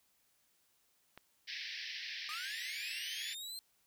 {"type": "click", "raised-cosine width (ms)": 0.3, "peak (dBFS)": -34, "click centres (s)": 1.176}
{"type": "band-pass noise", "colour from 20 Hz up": "pink", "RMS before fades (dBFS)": -44, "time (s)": [1.47, 3.35], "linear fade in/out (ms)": 20, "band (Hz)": [1700, 5500], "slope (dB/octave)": 96}
{"type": "linear sweep", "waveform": "sawtooth", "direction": "up", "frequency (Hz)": [1183, 4186], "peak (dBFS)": -40, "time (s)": [2.29, 3.59], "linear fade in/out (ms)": 0}
{"effects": ["white hiss -74 dBFS RMS until 3.86 s"]}